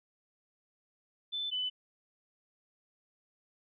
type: tone pair in turn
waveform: sine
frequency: 3520 / 3005 Hz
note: A7 / F#7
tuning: 0 / +26 cents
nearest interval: minor third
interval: 274 cents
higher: first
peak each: -33 / -31 dBFS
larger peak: second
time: 1.32-1.51 / 1.51-1.7 s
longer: neither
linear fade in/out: 20 ms
effects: none